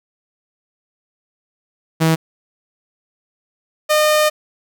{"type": "tone pair in turn", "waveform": "sawtooth", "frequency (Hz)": [161.4, 609.4], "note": ["E3", "D#5"], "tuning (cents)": [-36, -36], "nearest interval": "octave + major seventh", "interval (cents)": 2300, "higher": "second", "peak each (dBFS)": -8, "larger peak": "neither", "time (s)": [[2, 2.16], [3.89, 4.3]], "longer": "second", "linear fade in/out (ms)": 20, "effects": []}